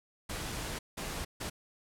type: noise bursts at uneven times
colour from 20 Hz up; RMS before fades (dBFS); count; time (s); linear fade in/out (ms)
pink; -38; 3; 0.29-0.79 / 0.97-1.25 / 1.4-1.5; 10
effects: low-pass 12000 Hz 12 dB/octave